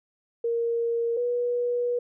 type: tone pair in turn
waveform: sine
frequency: 466.2 / 484.9 Hz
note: A#4 / B4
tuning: 0 / -32 cents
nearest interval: minor second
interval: 68 cents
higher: second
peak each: -23 dBFS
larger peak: neither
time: 0.44-1.17 / 1.17-1.99 s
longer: second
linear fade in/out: 5 ms
effects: none

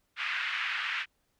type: band-pass noise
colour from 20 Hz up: white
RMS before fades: -33 dBFS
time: 0.16-1.06 s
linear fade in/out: 50 ms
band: 1400 to 2600 Hz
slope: 24 dB/octave
effects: pink hiss -75 dBFS RMS until 1.39 s

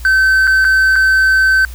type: tone with dropouts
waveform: triangle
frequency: 1539 Hz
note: G6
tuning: 32 cents flat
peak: -6 dBFS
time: 0.05-1.65 s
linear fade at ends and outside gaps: 1 ms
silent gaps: 0.471-0.475 / 0.645-0.649 / 0.957-0.961 s
effects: added 60 Hz sine -26 dBFS peak until 1.74 s + white hiss -39 dBFS RMS until 1.74 s

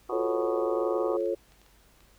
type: harmonic tone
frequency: 123.47 Hz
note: B2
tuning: in tune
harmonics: 3 / 4 / 5 / 6 / 7 / 8 / 9 / 10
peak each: -35 / -39 / -46 / -38 / -45 / -43 / -39 / -41 dBFS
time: 0.09-1.17 s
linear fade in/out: 5 ms
type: chord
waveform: sine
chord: F augmented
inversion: none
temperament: just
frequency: 349.2 / 436.5 / 545.7 Hz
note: F4 / A4 / C#5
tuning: 0 / -14 / -27 cents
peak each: -30 dBFS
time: 0.12-1.35 s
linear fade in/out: 10 ms
type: clicks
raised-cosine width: 0.2 ms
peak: -40 dBFS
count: 6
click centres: 1.207 / 1.258 / 1.521 / 1.616 / 1.663 / 2.006 s
effects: added 50 Hz sine -61 dBFS peak until 2.18 s + pink hiss -61 dBFS RMS until 2.18 s

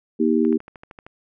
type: harmonic tone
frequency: 79.1 Hz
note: D#2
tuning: 29 cents sharp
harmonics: 3 / 4 / 5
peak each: -19 / -20 / -21 dBFS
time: 0.19-0.58 s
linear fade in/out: 20 ms
type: click train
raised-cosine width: 0.5 ms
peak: -25 dBFS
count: 9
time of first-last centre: 0.45-1.065 s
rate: 13 Hz
effects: none

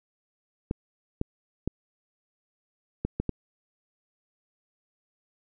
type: clicks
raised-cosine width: 3 ms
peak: -14 dBFS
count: 6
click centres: 0.711 / 1.214 / 1.676 / 3.05 / 3.2 / 3.293 s
effects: none

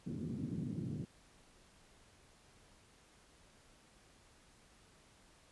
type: band-pass noise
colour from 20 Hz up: pink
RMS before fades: -41 dBFS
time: 0.06-1.05 s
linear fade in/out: 10 ms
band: 120 to 280 Hz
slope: 24 dB/octave
effects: pink hiss -65 dBFS RMS until 5.51 s + resampled to 24000 Hz

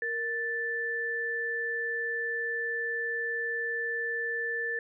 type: tone pair together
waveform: sine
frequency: 466.2 / 1760 Hz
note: A#4 / A6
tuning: 0 / 0 cents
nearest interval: octave + major seventh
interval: 2300 cents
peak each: -36 / -30 dBFS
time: 0.02-4.79 s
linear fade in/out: 2 ms
effects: none

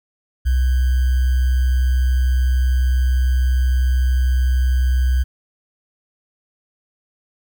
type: tone with sample-and-hold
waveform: sine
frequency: 63.5 Hz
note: B1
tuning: 49 cents sharp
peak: -13 dBFS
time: 0.45-5.24 s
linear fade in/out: 20 ms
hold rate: 1575 Hz
effects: none

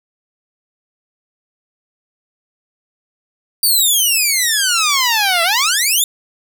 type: exponential two-way sweep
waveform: 10% pulse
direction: down then up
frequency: 4699 to 658 to 3673 Hz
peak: -4 dBFS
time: 3.63-6.04 s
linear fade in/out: 2 ms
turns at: 5.43 s
effects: none

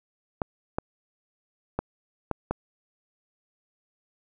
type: clicks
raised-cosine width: 1 ms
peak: -12 dBFS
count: 5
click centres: 0.418 / 0.785 / 1.79 / 2.313 / 2.51 s
effects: none

